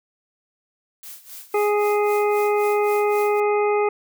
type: noise with tremolo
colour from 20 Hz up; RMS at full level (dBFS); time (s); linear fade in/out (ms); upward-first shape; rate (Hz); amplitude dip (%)
blue; -37; 1.03-3.4; 0; sine; 3.8; 80
type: harmonic tone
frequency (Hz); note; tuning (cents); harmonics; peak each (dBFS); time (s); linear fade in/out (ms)
415.3; G#4; 0; 1 / 2 / 3 / 5 / 6; -18 / -24 / -28 / -32 / -34; 1.54-3.89; 5
effects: none